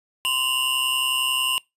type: tone cluster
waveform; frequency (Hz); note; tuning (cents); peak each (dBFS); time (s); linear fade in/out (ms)
square; 1035 / 2777 / 2908; C6 / F7 / F#7; -19 / -10 / -31; -30 / -24 / -25; 0.25-1.58; 0
effects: noise-tail reverb RT60 0.2 s tail -25 dB re dry + resampled to 32000 Hz